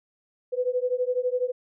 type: beating tone pair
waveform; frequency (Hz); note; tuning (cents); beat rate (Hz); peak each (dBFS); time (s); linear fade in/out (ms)
sine; 493.9 / 505.9; B4 / B4; 0 / +42; 12; -26; 0.52-1.52; 20
effects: none